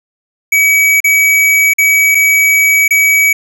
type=tone with dropouts; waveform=square; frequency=2275 Hz; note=C#7; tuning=44 cents sharp; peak=-7 dBFS; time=0.52-3.33 s; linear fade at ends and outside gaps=5 ms; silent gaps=1.004-1.042 / 1.736-1.783 / 2.148-2.151 / 2.88-2.907 s; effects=none